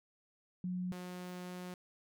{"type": "tone pair in turn", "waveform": ["sine", "sawtooth"], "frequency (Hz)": [181.3, 180.26], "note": ["F#3", "F#3"], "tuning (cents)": [-35, -45], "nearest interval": "unison", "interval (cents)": 10, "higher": "first", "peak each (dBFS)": [-35, -39], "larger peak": "first", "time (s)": [[0.64, 0.92], [0.92, 1.74]], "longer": "second", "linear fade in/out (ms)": 2, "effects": []}